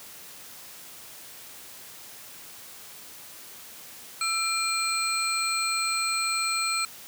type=tone cluster; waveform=sine; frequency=1332 / 2391 / 4190 / 8020 Hz; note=E6 / D7 / C8 / B8; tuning=+18 / +30 / +2 / +26 cents; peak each=-30 dBFS; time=4.21-6.85 s; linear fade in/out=2 ms; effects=white hiss -45 dBFS RMS until 7.07 s + high-pass 80 Hz 12 dB/octave